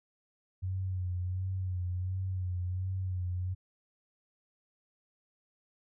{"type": "tone with vibrato", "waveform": "sine", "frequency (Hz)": 92, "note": "F#2", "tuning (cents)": -9, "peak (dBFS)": -31, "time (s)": [0.62, 3.55], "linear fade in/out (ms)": 20, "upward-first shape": "sine", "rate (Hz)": 1.4, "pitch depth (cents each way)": 46, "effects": []}